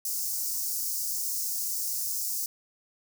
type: high-pass noise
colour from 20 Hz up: white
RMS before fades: -31 dBFS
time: 0.05-2.46 s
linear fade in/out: 2 ms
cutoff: 5000 Hz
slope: 48 dB/octave
effects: none